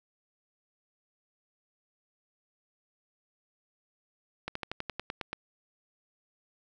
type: slowing click train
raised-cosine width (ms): 0.3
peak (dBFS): -18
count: 10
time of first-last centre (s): 4.48-5.33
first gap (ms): 74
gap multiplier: 1.06
effects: none